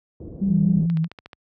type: low-pass noise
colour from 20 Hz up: pink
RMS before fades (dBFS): -34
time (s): 0.2-0.86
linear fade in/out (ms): 2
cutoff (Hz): 430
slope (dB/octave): 24
type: tone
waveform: sine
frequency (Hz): 196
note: G3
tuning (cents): 0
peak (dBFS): -18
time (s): 0.41-0.81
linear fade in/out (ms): 10
type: tone with vibrato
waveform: sine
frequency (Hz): 164.81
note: E3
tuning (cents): 0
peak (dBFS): -18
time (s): 0.47-1.08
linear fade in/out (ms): 50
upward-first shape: square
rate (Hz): 5.3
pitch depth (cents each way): 47
type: click train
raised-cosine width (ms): 0.3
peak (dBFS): -23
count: 7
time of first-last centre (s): 0.9-1.332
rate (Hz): 13.9
effects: high-pass 60 Hz 12 dB/octave